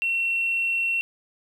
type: tone with tanh clipping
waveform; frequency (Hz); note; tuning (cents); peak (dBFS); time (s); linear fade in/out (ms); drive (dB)
triangle; 2719; F7; -47; -21; 0.02-1.01; 0; 1
effects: none